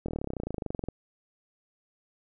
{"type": "slowing click train", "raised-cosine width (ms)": 2, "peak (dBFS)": -19, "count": 25, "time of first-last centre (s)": [0.06, 0.886], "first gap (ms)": 24, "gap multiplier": 1.03, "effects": []}